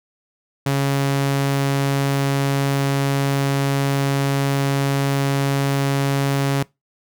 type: tone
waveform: sawtooth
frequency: 138.59 Hz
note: C#3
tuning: in tune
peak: -13 dBFS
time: 0.66-6.63 s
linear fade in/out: 5 ms
effects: noise-tail reverb RT60 0.2 s tail -22 dB re dry